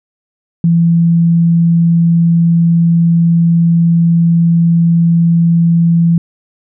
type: tone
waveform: sine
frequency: 168.2 Hz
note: E3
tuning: 35 cents sharp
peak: -6 dBFS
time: 0.64-6.18 s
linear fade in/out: 2 ms
effects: none